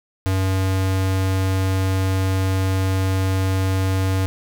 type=tone; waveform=square; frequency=95 Hz; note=F#2; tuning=46 cents sharp; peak=-18 dBFS; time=0.26-4.26 s; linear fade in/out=0 ms; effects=none